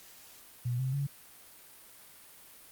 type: tone with pitch steps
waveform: sine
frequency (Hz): 122.3 / 131.08 / 140.49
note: B2 / C3 / C#3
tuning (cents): -16 / +4 / +24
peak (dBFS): -29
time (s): 0.65-1.07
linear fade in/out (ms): 10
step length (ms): 140
effects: white hiss -54 dBFS RMS until 2.71 s + Opus 48 kbps